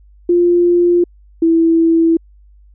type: tone pair in turn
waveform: sine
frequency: 349.2 / 329.6 Hz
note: F4 / E4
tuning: 0 / 0 cents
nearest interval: minor second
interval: 100 cents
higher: first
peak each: -8 dBFS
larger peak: neither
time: 0.29-1.04 / 1.42-2.17 s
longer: neither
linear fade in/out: 5 ms
effects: added 50 Hz sine -42 dBFS peak until 2.74 s